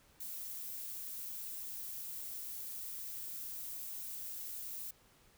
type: noise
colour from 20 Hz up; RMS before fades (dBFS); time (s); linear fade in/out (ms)
violet; -44; 0.2-4.91; 5
effects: pink hiss -66 dBFS RMS until 5.37 s